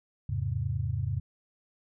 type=chord; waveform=sine; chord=E augmented; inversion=none; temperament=equal with one note detuned; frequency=82.41 / 103.83 / 133.18 Hz; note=E2 / G#2 / B#2; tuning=0 / 0 / +31 cents; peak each=-34 / -31 / -32 dBFS; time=0.29-1.2 s; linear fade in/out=5 ms; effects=none